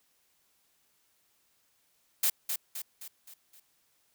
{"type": "noise with echo", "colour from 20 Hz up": "blue", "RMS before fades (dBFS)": -26, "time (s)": [2.23, 2.3], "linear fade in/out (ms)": 5, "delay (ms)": 260, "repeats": 5, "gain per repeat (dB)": -6, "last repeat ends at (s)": 3.6, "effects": ["white hiss -71 dBFS RMS until 4.14 s"]}